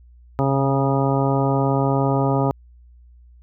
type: harmonic tone with a mistuned harmonic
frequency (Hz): 136.9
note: C#3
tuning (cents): -21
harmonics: 1 / 2 / 3 / 4 / 5 / 6 / 7 / 9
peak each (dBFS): -20 / -23 / -25 / -26 / -27 / -28 / -28 / -30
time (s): 0.39-2.51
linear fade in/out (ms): 0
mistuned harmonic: 1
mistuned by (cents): -17
effects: added 60 Hz sine -45 dBFS peak until 3.42 s